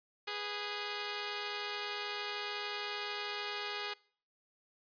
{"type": "tone pair together", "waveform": "5% pulse", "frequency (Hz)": [413.4, 493.9], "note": ["G#4", "B4"], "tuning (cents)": [-8, 0], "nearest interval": "minor third", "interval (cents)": 308, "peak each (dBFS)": [-26, -33], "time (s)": [0.27, 3.94], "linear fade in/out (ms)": 10, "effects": ["noise-tail reverb RT60 0.5 s tail -24 dB re dry", "resampled to 11025 Hz"]}